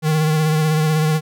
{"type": "tone with vibrato", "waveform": "square", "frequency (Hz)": 155.56, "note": "D#3", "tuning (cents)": 0, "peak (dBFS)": -15, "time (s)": [0.02, 1.21], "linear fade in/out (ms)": 50, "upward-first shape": "triangle", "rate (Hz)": 16, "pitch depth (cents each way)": 40, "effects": []}